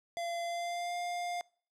square tone with pitch glide, 685 to 703.9 Hz, F5 to F5, -34 to +13 cents, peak -35 dBFS, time 0.17-1.41 s, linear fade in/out 0 ms, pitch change +47 cents, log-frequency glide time 0.44-0.96 s, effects noise-tail reverb RT60 0.5 s tail -26 dB re dry + low-pass 9000 Hz 12 dB/octave

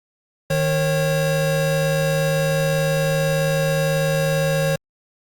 square tone pair together, 155.56 / 544.8 Hz, D#3 / C#5, 0 / -30 cents, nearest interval octave + minor seventh, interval 2170 cents, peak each -21 dBFS, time 0.5-4.76 s, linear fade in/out 5 ms, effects Opus 48 kbps

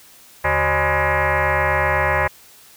sine tone with frequency modulation, 536 Hz, C5, 42 cents sharp, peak -15 dBFS, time 0.44-2.28 s, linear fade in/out 10 ms, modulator 228 Hz, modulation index 7, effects white hiss -47 dBFS RMS until 2.76 s

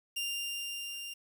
sawtooth tone with level ramp, 2794 Hz, F7, in tune, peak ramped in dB -29 to -37 dBFS, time 0.16-1.14 s, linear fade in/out 10 ms, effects 10-bit

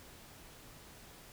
silence, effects pink hiss -55 dBFS RMS until 1.32 s

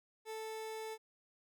30% pulse tone, 440 Hz, A4, in tune, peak -39 dBFS, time 0.25-0.98 s, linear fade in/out 50 ms, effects none

